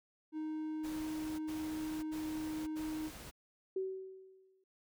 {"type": "tone", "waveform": "triangle", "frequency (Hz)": 311.1, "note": "D#4", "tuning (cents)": 0, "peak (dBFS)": -35, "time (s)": [0.32, 3.11], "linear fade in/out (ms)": 50}
{"type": "noise bursts", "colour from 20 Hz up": "pink", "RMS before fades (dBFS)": -50, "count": 4, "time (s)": [0.83, 3.313], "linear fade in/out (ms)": 20, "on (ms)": 560, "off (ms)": 81}
{"type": "tone with exponential decay", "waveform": "sine", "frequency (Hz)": 379.6, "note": "F#4", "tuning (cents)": 44, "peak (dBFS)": -32, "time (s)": [3.76, 4.64], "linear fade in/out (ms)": 5, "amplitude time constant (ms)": 190}
{"effects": []}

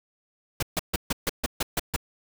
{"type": "noise bursts", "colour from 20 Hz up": "pink", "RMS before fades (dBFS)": -25, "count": 9, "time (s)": [0.6, 1.963], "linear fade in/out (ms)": 5, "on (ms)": 27, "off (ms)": 140, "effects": []}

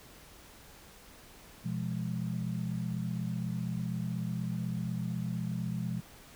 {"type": "chord", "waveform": "sine", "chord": "F diminished", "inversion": "second", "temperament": "equal with one note detuned", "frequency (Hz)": [123.47, 171.71, 207.7], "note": ["Cb3", "F3", "Ab3"], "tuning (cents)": [0, -29, 0], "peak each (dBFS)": [-36, -35, -38], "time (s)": [1.64, 6.01], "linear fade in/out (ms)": 20, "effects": ["pink hiss -54 dBFS RMS until 6.35 s"]}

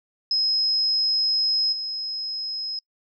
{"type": "tone with level steps", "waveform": "sine", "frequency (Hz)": 5120, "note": "D#8", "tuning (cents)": 49, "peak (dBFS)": [-19, -27], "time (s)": [0.31, 2.79], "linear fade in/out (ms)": 2, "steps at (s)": 1.72, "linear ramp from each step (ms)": 10, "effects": ["noise-tail reverb RT60 0.1 s tail -26 dB re dry"]}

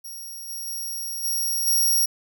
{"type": "tone with level steps", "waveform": "5% pulse", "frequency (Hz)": 5620, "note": "F8", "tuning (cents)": 10, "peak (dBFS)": [-29, -25, -23, -17, -12], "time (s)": [0.04, 2.06], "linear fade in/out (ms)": 10, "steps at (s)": [0.48, 0.66, 1.23, 1.66], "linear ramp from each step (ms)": 20, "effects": []}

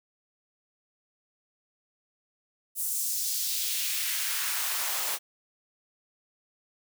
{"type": "noise with high-pass filter sweep", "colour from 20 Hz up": "white", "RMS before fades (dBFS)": -30, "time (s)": [2.75, 5.19], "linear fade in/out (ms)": 50, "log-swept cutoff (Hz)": [9500, 560], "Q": 1.3, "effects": []}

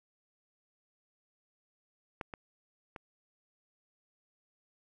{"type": "clicks", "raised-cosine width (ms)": 0.5, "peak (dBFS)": [-22, -26, -28], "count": 3, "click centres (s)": [2.212, 2.338, 2.962], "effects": []}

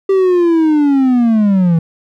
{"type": "linear sweep", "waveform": "triangle", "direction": "down", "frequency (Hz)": [392, 160.5], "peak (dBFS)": -6, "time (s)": [0.09, 1.79], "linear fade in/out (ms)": 5, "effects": []}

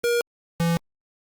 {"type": "tone pair in turn", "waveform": "square", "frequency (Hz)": [475, 168.33], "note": ["A#4", "E3"], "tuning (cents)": [33, 37], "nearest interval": "octave + tritone", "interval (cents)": 1796, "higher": "first", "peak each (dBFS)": -20, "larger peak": "neither", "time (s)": [[0.04, 0.21], [0.6, 0.77]], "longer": "neither", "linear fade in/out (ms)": 0, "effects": ["Opus 48 kbps"]}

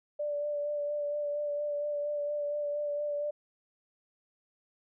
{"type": "tone with vibrato", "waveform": "sine", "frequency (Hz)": 586, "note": "D5", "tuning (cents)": -4, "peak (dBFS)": -30, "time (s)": [0.19, 3.31], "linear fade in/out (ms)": 10, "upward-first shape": "sine", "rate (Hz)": 4.3, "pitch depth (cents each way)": 19, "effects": []}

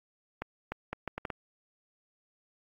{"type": "accelerating click train", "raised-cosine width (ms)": 0.5, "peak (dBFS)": -19, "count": 7, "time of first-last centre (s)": [0.42, 1.302], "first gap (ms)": 300, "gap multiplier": 0.7, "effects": ["AAC 48 kbps"]}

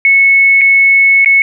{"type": "tone with dropouts", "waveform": "sine", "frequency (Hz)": 2201, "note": "C#7", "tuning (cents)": -13, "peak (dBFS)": -4, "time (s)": [0.05, 1.42], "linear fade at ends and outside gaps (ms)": 1, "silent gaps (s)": [[0.611, 0.615], [1.247, 1.259]], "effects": []}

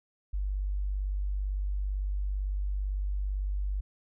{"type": "tone", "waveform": "sine", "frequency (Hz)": 48.93, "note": "G1", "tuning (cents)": -2, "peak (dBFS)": -28, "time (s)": [0.33, 3.81], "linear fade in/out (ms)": 10, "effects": []}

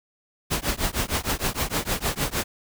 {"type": "noise with tremolo", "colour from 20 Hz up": "pink", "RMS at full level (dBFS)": -22, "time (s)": [0.5, 2.44], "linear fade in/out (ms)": 20, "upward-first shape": "triangle", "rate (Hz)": 6.5, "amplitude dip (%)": 100, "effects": []}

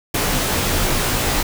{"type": "noise with comb filter", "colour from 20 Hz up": "pink", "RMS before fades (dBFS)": -19, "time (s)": [0.14, 1.43], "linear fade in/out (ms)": 5, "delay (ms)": 18, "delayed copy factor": -1, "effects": []}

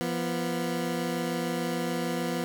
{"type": "tone pair together", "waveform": "20% pulse", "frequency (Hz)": [171.8, 244.3], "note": ["F3", "B3"], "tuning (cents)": [-28, -19], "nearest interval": "tritone", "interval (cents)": 609, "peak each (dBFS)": -26, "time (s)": [0.01, 2.44], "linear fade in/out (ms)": 0, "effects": []}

